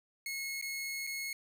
sawtooth tone with dropouts, 2175 Hz, C#7, 33 cents flat, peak -33 dBFS, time 0.26-1.33 s, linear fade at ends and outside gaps 2 ms, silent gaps 0.614-0.624 / 1.068-1.072 s, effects none

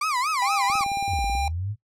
35% pulse tone with vibrato, 1122 Hz, C#6, 21 cents sharp, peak -21 dBFS, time 0.01-0.84 s, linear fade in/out 5 ms, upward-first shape sine, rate 4.3 Hz, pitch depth 240 cents each way
square tone, 798 Hz, G5, 31 cents sharp, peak -25 dBFS, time 0.42-1.48 s, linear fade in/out 2 ms
click train, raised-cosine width 3 ms, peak -27 dBFS, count 13, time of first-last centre 0.7-1.352 s, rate 18.4 Hz
sine linear two-way sweep, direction down then up, 110 to 49.36 to 110 Hz, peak -26 dBFS, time 1.07-1.76 s, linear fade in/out 50 ms, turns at 1.25 s
effects noise-tail reverb RT60 0.1 s tail -18 dB re dry + low-pass 10000 Hz 12 dB/octave

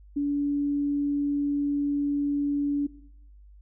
sine tone, 286.7 Hz, D4, 42 cents flat, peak -23 dBFS, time 0.16-2.87 s, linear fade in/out 10 ms, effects noise-tail reverb RT60 0.7 s tail -18 dB re dry + added 50 Hz sine -48 dBFS peak until 3.61 s

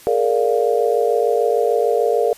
sine chord, Bb dominant seventh, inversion third, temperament just, 419.5 / 466.2 / 582.7 / 699.2 Hz, Ab4 / Bb4 / D5 / F5, +17 / 0 / -14 / +2 cents, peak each -20 / -17 / -22 / -22 dBFS, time 0.07-2.33 s, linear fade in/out 0 ms, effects white hiss -44 dBFS RMS until 2.37 s + resampled to 32000 Hz

